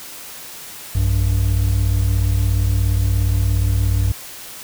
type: tone pair together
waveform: triangle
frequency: 58.76 / 95.8 Hz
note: A#1 / G2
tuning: +14 / -39 cents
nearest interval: minor sixth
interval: 847 cents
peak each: -16 / -14 dBFS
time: 0.95-4.12 s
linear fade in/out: 5 ms
effects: white hiss -35 dBFS RMS until 4.63 s